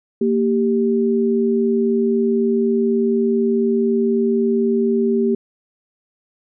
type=tone pair together; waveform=sine; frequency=231 / 392.8 Hz; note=A#3 / G4; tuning=-16 / +4 cents; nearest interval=major sixth; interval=920 cents; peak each=-17 / -17 dBFS; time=0.21-5.35 s; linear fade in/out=5 ms; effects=none